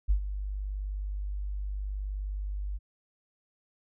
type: tone with ADSR envelope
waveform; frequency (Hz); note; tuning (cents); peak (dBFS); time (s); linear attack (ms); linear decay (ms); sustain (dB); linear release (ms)
sine; 49.63; G1; +22; -19; 0.08-2.79; 25; 89; -12; 32
effects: none